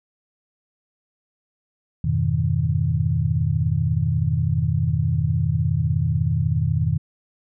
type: chord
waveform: sine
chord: F half-diminished seventh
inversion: none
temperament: equal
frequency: 87.31 / 103.83 / 123.47 / 155.56 Hz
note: F2 / Ab2 / Cb3 / Eb3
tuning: 0 / 0 / 0 / 0 cents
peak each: -24 / -26 / -23 / -22 dBFS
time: 2.04-6.98 s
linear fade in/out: 5 ms
effects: none